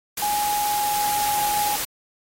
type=tone in noise; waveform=sine; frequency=830.6 Hz; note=G#5; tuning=in tune; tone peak=-21 dBFS; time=0.22-1.76 s; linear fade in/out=5 ms; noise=white; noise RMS=-27 dBFS; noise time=0.17-1.85 s; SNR=+3 dB; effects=AAC 48 kbps